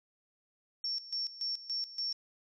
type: tone with tremolo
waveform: sine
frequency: 5460 Hz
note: F8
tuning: 40 cents flat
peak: -32 dBFS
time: 0.84-2.13 s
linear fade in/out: 2 ms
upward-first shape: square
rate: 3.5 Hz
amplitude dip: 80%
effects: none